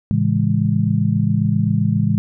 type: chord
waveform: sine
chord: A major seventh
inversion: none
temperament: just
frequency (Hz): 110 / 137.5 / 165 / 206.2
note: A2 / C#3 / E3 / G#3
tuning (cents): 0 / -14 / +2 / -12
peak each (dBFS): -19 / -21 / -20 / -19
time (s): 0.11-2.18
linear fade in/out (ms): 0
effects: none